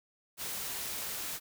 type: noise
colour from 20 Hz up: white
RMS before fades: -38 dBFS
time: 0.37-1.4 s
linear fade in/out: 50 ms
effects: none